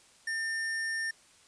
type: tone with sample-and-hold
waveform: sine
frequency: 1800 Hz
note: A6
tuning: 39 cents sharp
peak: -30 dBFS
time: 0.27-1.11 s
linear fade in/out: 5 ms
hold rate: 7350 Hz
effects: white hiss -60 dBFS RMS until 1.47 s + resampled to 22050 Hz